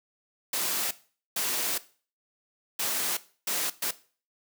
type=noise bursts at uneven times; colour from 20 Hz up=white; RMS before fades=-29 dBFS; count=5; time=0.53-0.91 / 1.36-1.78 / 2.79-3.17 / 3.47-3.7 / 3.82-3.91 s; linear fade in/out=5 ms; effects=noise-tail reverb RT60 0.4 s tail -17 dB re dry + high-pass 200 Hz 12 dB/octave